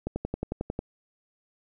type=click train; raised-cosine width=2 ms; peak=-16 dBFS; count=9; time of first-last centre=0.07-0.791 s; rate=11.1 Hz; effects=none